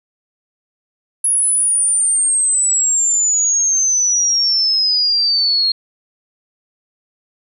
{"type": "exponential sweep", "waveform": "sine", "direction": "down", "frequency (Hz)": [10548, 4241], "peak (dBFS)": -12, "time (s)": [1.24, 5.72], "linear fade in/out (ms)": 5, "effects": []}